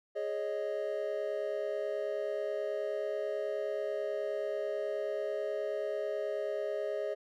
triangle chord, Ab suspended fourth, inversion none, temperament just, 415.3 / 553.7 / 623 Hz, Ab4 / Db5 / Eb5, 0 / -2 / +2 cents, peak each -35 / -36 / -34 dBFS, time 0.15-7.15 s, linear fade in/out 20 ms, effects none

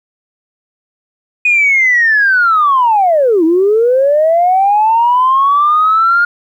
sine linear two-way sweep, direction down then up, 2489 to 313.5 to 1424 Hz, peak -6 dBFS, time 1.45-6.25 s, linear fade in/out 5 ms, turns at 3.44 s, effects tanh soft clip ceiling -2 dBFS + 8-bit

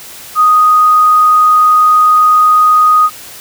sine tone, 1244 Hz, D#6, 1 cent flat, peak -4 dBFS, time 0.35-3.1 s, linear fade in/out 50 ms, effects white hiss -31 dBFS RMS until 3.4 s

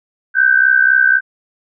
sine tone pair together, 1517.1 / 1581 Hz, F#6 / G6, +43 / +14 cents, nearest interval minor second, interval 71 cents, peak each -11 dBFS, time 0.34-1.21 s, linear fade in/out 50 ms, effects none

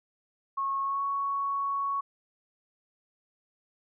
sine tone with pitch glide, 1094 to 1112.5 Hz, C#6 to C#6, -23 to +6 cents, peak -27 dBFS, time 0.57-2.01 s, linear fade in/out 10 ms, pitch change +29 cents, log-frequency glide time 0.82-1.03 s, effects none

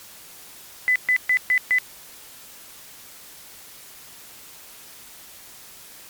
sine tone bursts, 2004 Hz, B6, 25 cents sharp, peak -15 dBFS, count 5, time 0.88-1.785 s, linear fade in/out 0 ms, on 77 ms, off 130 ms, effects white hiss -44 dBFS RMS until 6.09 s + MP3 96 kbps

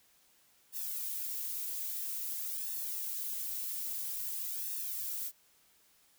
violet noise with flanger, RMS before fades -38 dBFS, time 0.72-5.32 s, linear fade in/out 50 ms, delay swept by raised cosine 1.1 to 4.1 ms, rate 0.5 Hz, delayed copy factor +1, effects white hiss -67 dBFS RMS until 6.18 s

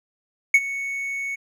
triangle tone with ADSR envelope, 2217 Hz, C#7, in tune, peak -7 dBFS, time 0.54-1.36 s, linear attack 4 ms, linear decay 49 ms, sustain -17 dB, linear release 17 ms, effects none

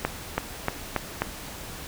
accelerating click train, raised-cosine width 0.5 ms, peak -8 dBFS, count 5, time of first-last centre 0.05-1.22 s, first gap 330 ms, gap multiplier 0.92, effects pink hiss -39 dBFS RMS until 1.87 s

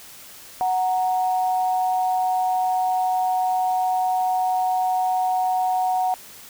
sine tone pair together, 740 / 932.3 Hz, F#5 / A#5, 0 / 0 cents, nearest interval major third, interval 400 cents, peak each -19 / -28 dBFS, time 0.61-6.14 s, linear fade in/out 0 ms, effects white hiss -43 dBFS RMS until 6.49 s

